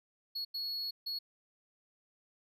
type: tone bursts at uneven times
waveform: triangle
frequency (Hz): 4351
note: C#8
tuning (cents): -33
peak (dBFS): -34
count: 3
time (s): 0.35-0.45 / 0.54-0.91 / 1.06-1.19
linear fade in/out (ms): 10
effects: none